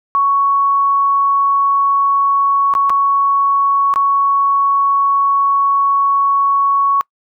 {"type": "tone with dropouts", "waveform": "sine", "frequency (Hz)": 1113, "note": "C#6", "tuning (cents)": 7, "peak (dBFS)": -10, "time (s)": [0.15, 7.01], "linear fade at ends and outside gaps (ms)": 0, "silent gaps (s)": [[2.738, 2.751], [2.896, 2.902], [3.939, 3.959]], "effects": ["noise-tail reverb RT60 0.1 s tail -26 dB re dry"]}